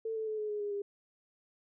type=tone with pitch steps; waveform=sine; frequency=446.9 / 439.5 / 432.2 / 425 / 417.9 / 411 / 404.2 Hz; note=A4 / A4 / A4 / G#4 / G#4 / G#4 / G#4; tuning=+27 / -2 / -31 / +40 / +11 / -18 / -47 cents; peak=-33 dBFS; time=0.05-0.82 s; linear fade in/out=5 ms; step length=110 ms; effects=none